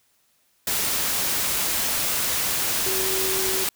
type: tone in noise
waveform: sine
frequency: 380 Hz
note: F#4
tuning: 46 cents sharp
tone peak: -28 dBFS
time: 2.86-3.64 s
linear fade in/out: 2 ms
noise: white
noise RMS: -24 dBFS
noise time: 0.67-3.69 s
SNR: -7 dB
effects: white hiss -65 dBFS RMS until 3.75 s